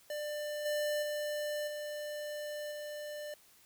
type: tone with level steps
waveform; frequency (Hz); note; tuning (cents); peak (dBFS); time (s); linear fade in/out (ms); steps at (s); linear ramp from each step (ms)
square; 595; D5; +22; -37 / -32 / -35 / -39 / -41; 0.1-3.34; 2; 0.65 / 1.02 / 1.67 / 2.71; 10
effects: white hiss -63 dBFS RMS until 3.65 s